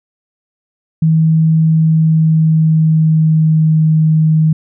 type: tone with pitch glide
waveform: sine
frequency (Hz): 160 to 157.34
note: D#3 to D#3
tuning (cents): +49 to +20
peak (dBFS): -7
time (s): 1.02-4.53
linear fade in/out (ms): 5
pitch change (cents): -29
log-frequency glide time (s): 1.62-3.83
effects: none